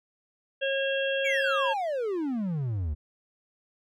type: harmonic tone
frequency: 544 Hz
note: C#5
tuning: 33 cents flat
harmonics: 1 / 3 / 5 / 6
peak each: -27 / -32 / -34 / -35 dBFS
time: 0.61-1.74 s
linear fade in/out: 20 ms
type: exponential sweep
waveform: triangle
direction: down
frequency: 2400 to 69.3 Hz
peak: -25 dBFS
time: 1.24-2.95 s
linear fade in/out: 20 ms
effects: none